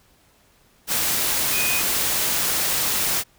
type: tone in noise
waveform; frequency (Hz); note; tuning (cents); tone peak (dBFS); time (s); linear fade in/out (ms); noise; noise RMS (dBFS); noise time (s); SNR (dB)
sine; 2489; D#7; 0; -24; 1.51-1.83; 50; white; -22; 0.87-3.24; -5
effects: pink hiss -58 dBFS RMS until 3.38 s